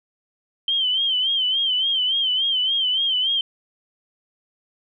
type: tone with vibrato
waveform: sine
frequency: 3114 Hz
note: G7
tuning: 12 cents flat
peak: -18 dBFS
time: 0.68-3.41 s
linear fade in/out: 2 ms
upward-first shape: sine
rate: 3.5 Hz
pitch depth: 82 cents each way
effects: none